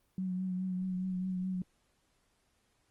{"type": "tone with vibrato", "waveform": "sine", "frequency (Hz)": 184.9, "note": "F#3", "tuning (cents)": -1, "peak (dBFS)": -32, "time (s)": [0.18, 1.62], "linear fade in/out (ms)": 2, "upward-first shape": "triangle", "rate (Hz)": 4.8, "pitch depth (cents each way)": 34, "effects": ["pink hiss -74 dBFS RMS until 2.9 s", "Opus 24 kbps"]}